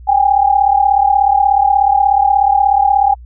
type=tone pair together; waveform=sine; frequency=784 / 820.6 Hz; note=G5 / G#5; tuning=0 / -21 cents; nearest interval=minor second; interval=79 cents; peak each=-11 dBFS; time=0.07-3.15 s; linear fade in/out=20 ms; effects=added 60 Hz sine -32 dBFS peak until 3.25 s